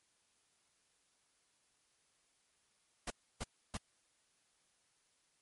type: noise bursts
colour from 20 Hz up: pink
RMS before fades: -40 dBFS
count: 3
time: 3.07-3.772 s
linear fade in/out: 5 ms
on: 34 ms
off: 300 ms
effects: white hiss -75 dBFS RMS until 5.41 s + MP3 48 kbps